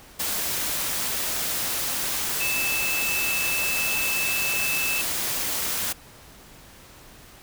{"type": "tone in noise", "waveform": "sine", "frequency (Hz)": 2627, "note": "E7", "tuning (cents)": -7, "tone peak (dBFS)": -25, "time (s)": [2.4, 5.02], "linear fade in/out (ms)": 10, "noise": "white", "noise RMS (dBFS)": -27, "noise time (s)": [0.19, 5.93], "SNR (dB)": -1, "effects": ["pink hiss -48 dBFS RMS until 7.42 s"]}